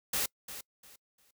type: noise with echo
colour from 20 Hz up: white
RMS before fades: -31 dBFS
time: 0.13-0.26 s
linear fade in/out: 5 ms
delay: 350 ms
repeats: 3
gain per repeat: -12 dB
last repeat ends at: 1.31 s
effects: noise-tail reverb RT60 0.1 s tail -25 dB re dry